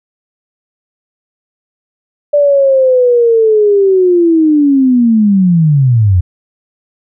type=linear sweep; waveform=sine; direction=down; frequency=587.3 to 84.7 Hz; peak=-5 dBFS; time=2.33-6.21 s; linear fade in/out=10 ms; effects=none